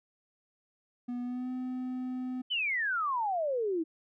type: tone with pitch glide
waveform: triangle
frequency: 244.5 to 254 Hz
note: B3 to B3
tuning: -17 to +49 cents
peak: -31 dBFS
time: 1.08-2.42 s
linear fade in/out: 10 ms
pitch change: +66 cents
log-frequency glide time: 1.22-1.5 s
type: exponential sweep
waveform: sine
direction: down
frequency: 3100 to 310 Hz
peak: -28 dBFS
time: 2.5-3.84 s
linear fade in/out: 20 ms
effects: none